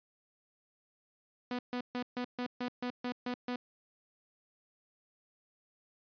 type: tone bursts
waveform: sawtooth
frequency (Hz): 246.9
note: B3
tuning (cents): 0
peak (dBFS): -30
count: 10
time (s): 1.51-3.56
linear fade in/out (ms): 2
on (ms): 79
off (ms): 140
effects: resampled to 11025 Hz